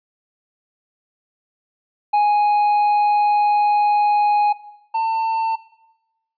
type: tone pair in turn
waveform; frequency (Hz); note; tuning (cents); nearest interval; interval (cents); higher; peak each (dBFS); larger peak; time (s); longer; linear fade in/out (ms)
triangle; 830.6 / 897.3; G#5 / A5; 0 / +34; minor second; 134; second; -11 / -15; first; 2.13-4.53 / 4.94-5.56; first; 10
effects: noise-tail reverb RT60 0.9 s tail -18 dB re dry + resampled to 11025 Hz